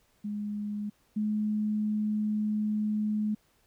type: tone pair in turn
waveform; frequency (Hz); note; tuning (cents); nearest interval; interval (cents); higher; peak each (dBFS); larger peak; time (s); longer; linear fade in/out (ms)
sine; 207.7 / 212.2; G#3 / G#3; 0 / +38; unison; 38; second; -31 / -26; second; 0.24-0.9 / 1.16-3.35; second; 10
effects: pink hiss -68 dBFS RMS until 3.66 s